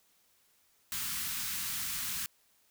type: band-stop noise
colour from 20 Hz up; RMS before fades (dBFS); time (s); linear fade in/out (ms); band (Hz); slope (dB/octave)
white; -36; 0.92-2.26; 0; 240 to 1100; 24
effects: white hiss -69 dBFS RMS until 2.7 s